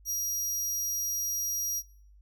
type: tone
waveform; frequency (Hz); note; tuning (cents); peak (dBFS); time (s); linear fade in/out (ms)
sawtooth; 5730; F8; +44; -26; 0.05-1.83; 50
effects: noise-tail reverb RT60 0.5 s tail -23 dB re dry + added 50 Hz sine -53 dBFS peak until 2.21 s